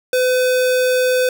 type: tone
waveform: square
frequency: 506 Hz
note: B4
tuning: 42 cents sharp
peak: -14 dBFS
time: 0.13-1.29 s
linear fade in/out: 2 ms
effects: none